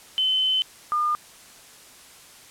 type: tone pair in turn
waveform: sine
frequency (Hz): 3052 / 1211.2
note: G7 / D#6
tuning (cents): -47 / -47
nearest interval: octave + major third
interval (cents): 1600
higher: first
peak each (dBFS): -19 / -20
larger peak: first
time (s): 0.18-0.62 / 0.92-1.15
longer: first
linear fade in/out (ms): 0
effects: white hiss -48 dBFS RMS until 2.5 s + low-pass 11000 Hz 12 dB/octave